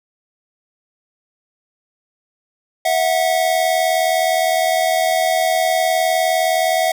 square tone pair together, 653.4 / 733 Hz, E5 / F#5, -15 / -16 cents, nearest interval major second, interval 199 cents, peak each -18 dBFS, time 2.85-6.92 s, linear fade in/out 5 ms, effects none

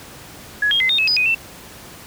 sine tone with pitch steps, 1682 / 3242 / 2055 / 3682 / 2584 / 4970 / 2497 / 2678 Hz, G#6 / G#7 / C7 / A#7 / E7 / D#8 / D#7 / E7, +22 / -42 / -32 / -22 / -35 / -3 / +6 / +27 cents, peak -14 dBFS, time 0.62-1.348 s, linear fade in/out 5 ms, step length 91 ms, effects pink hiss -39 dBFS RMS until 2.06 s + high-pass 60 Hz 12 dB/octave

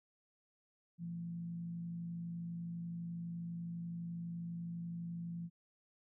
sine tone with frequency modulation, 170.5 Hz, F3, 41 cents flat, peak -40 dBFS, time 0.98-5.5 s, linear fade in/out 50 ms, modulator 52 Hz, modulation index 0.29, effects none

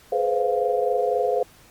sine tone cluster, 423.9 / 498.1 / 522 / 699 Hz, G#4 / B4 / C5 / F5, +35 / +15 / -4 / +1 cents, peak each -25 dBFS, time 0.12-1.43 s, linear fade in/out 5 ms, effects pink hiss -52 dBFS RMS until 1.7 s + Opus 48 kbps

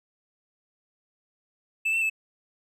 triangle tone with pitch steps, 2634 / 2687 / 2618 Hz, E7 / E7 / E7, -2 / +33 / -13 cents, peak -21 dBFS, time 1.85-2.099 s, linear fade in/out 10 ms, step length 83 ms, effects none

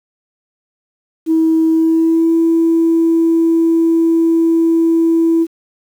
sine tone with pitch glide, 322.3 to 330 Hz, E4 to E4, -39 to +2 cents, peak -8 dBFS, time 1.26-5.47 s, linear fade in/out 50 ms, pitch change +41 cents, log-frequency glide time 1.69-2.34 s, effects tanh soft clip ceiling -5 dBFS + 7-bit

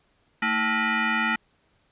sine tone with frequency modulation, 225.1 Hz, A3, 40 cents sharp, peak -21 dBFS, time 0.42-1.36 s, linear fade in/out 5 ms, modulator 548 Hz, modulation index 4.2, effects pink hiss -66 dBFS RMS until 1.91 s + resampled to 8000 Hz

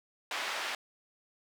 white band-pass noise, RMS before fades -36 dBFS, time 0.31-0.75 s, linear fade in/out 2 ms, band 630 to 2900 Hz, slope 12 dB/octave, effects none

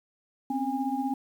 sine tone cluster, 257.3 / 273.3 / 815 Hz, C4 / C#4 / G#5, -29 / -24 / -33 cents, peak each -31 dBFS, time 0.5-1.14 s, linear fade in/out 5 ms, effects 9-bit

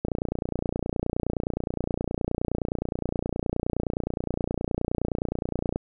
click train, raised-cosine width 2 ms, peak -13 dBFS, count 170, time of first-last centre 0.05-5.759 s, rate 29.6 Hz, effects none

